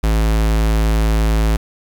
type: tone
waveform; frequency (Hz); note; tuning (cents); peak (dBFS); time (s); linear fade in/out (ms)
square; 54.3; A1; -22; -13; 0.03-1.57; 10
effects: 7-bit